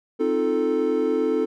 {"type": "chord", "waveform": "triangle", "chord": "F dominant seventh", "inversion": "second", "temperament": "equal", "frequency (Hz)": [261.6, 311.1, 349.2, 440], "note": ["C4", "Eb4", "F4", "A4"], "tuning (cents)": [0, 0, 0, 0], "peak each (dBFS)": [-25, -24, -26, -20], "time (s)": [0.19, 1.46], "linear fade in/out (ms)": 20, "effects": []}